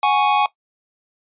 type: chord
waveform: square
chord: F# suspended second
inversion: none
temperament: equal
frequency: 740 / 830.6 / 1108.7 Hz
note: F#5 / G#5 / C#6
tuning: 0 / 0 / 0 cents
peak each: -23 / -17 / -20 dBFS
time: 0.03-0.46 s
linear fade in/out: 2 ms
effects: noise-tail reverb RT60 0.1 s tail -18 dB re dry + resampled to 8000 Hz